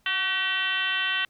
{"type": "tone with frequency modulation", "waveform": "sine", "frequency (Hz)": 2302, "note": "D7", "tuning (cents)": -35, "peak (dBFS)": -23, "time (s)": [0.06, 1.25], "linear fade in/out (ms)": 2, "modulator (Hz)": 391, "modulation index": 2.6, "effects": ["pink hiss -67 dBFS RMS until 1.29 s"]}